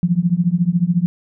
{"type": "tone with tremolo", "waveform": "sine", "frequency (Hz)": 174.61, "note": "F3", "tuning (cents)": 0, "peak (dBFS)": -9, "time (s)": [0.03, 1.06], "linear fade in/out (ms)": 0, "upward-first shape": "triangle", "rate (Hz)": 14, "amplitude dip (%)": 100, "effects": []}